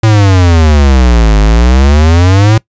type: exponential two-way sweep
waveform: square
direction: down then up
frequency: 112.6 to 50.8 to 112.6 Hz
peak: -4 dBFS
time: 0.03-2.58 s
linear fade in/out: 5 ms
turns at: 1.39 s
effects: noise-tail reverb RT60 0.1 s tail -22 dB re dry + resampled to 16000 Hz